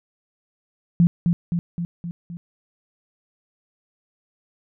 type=tone with echo; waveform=sine; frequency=171.8 Hz; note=F3; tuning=28 cents flat; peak=-11 dBFS; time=1-1.07 s; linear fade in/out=0 ms; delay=260 ms; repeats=5; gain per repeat=-4 dB; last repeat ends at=2.37 s; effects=none